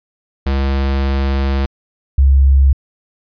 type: tone pair in turn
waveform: square / sine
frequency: 68 / 68 Hz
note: C#2 / C#2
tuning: -33 / -33 cents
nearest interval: unison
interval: 0 cents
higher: neither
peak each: -14 / -6 dBFS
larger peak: second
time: 0.46-1.66 / 2.18-2.73 s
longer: first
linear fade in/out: 5 ms
effects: resampled to 11025 Hz